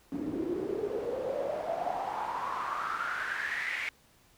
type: noise with band-pass filter sweep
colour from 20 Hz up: pink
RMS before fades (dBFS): -34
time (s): 0.12-3.89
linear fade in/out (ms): 0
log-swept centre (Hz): 280 to 2200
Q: 7.7
effects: pink hiss -63 dBFS RMS until 4.37 s